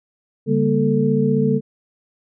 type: tone cluster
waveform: sine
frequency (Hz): 144.6 / 200.8 / 235.9 / 442.1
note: D3 / G3 / A#3 / A4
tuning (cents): -27 / +42 / +21 / +8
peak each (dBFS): -20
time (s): 0.46-1.61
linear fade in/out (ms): 50
effects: none